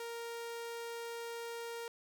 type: tone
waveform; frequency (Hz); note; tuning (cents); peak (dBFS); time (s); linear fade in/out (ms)
sawtooth; 466.2; A#4; 0; -37; 0-1.88; 2
effects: 13-bit